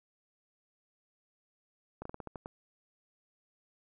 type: slowing click train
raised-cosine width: 1 ms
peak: -27 dBFS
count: 8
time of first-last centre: 2.02-2.459 s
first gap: 34 ms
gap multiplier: 1.2
effects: none